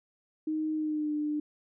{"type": "tone with pitch glide", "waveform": "sine", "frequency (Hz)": [311.1, 299.3], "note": ["D#4", "D4"], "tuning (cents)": [0, 33], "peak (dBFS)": -28, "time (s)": [0.47, 1.4], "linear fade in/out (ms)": 5, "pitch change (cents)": -67, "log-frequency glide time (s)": [0.74, 1.13], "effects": []}